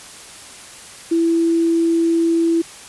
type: tone with quantisation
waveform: sine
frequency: 332.6 Hz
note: E4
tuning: 16 cents sharp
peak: -13 dBFS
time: 1.11-2.62 s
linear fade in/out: 10 ms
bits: 7
effects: white hiss -38 dBFS RMS until 2.88 s + resampled to 24000 Hz